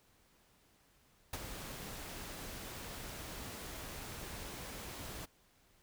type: noise with ADSR envelope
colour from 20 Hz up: pink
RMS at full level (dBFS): -38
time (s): 1.33-5.26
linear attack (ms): 5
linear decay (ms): 35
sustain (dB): -8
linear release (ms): 15
effects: pink hiss -69 dBFS RMS until 5.82 s